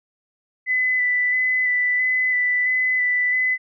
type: tone with vibrato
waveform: sine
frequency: 2000 Hz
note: B6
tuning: 21 cents sharp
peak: -17 dBFS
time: 0.66-3.58 s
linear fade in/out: 50 ms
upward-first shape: square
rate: 1.5 Hz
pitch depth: 13 cents each way
effects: none